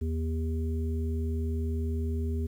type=harmonic tone; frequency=80 Hz; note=D#2; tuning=49 cents sharp; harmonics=1 / 3 / 5; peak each=-28 / -36 / -39 dBFS; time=0.01-2.47 s; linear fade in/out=10 ms; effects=10-bit